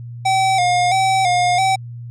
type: tone with vibrato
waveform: square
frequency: 740 Hz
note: F#5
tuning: in tune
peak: -14 dBFS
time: 0.25-1.76 s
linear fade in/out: 10 ms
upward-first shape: square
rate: 1.5 Hz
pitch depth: 62 cents each way
effects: added 119 Hz sine -29 dBFS peak until 2.1 s + resampled to 22050 Hz